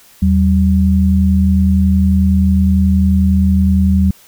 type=tone pair together; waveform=sine; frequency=80.5 / 191.46 Hz; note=E2 / G3; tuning=-41 / -41 cents; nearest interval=octave + minor third; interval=1500 cents; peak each=-11 dBFS; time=0.22-4.11 s; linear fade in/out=5 ms; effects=white hiss -45 dBFS RMS until 4.27 s